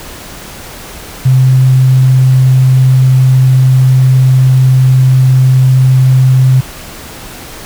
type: tone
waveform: sine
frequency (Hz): 130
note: C3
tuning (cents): -11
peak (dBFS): -3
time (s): 1.25-6.61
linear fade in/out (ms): 10
effects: pink hiss -28 dBFS RMS until 7.65 s